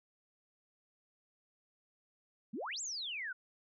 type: exponential two-way sweep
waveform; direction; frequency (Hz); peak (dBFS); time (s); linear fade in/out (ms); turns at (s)
sine; up then down; 185 to 7840 to 1420; -38; 2.53-3.33; 10; 2.81
effects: none

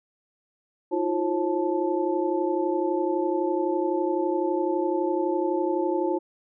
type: tone cluster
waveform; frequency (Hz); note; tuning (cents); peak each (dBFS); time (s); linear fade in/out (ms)
sine; 321.8 / 353.7 / 538 / 875; E4 / F4 / C5 / A5; -42 / +22 / +48 / -10; -28 / -25 / -30 / -31; 0.91-6.19; 20
effects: none

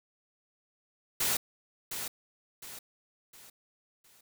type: noise with echo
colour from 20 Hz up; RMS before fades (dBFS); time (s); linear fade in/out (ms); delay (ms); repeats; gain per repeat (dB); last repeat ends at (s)
white; -29; 1.2-1.37; 5; 710; 4; -8; 4.21
effects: none

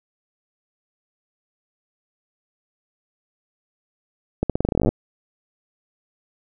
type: accelerating click train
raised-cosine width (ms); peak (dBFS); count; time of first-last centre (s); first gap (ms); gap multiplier
2; -6; 17; 4.43-4.89; 67; 0.87
effects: none

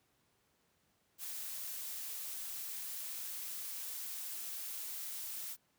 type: noise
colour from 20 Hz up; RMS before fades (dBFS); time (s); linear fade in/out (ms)
blue; -43; 1.18-5.57; 50
effects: pink hiss -75 dBFS RMS until 5.78 s + high-pass 80 Hz 12 dB/octave

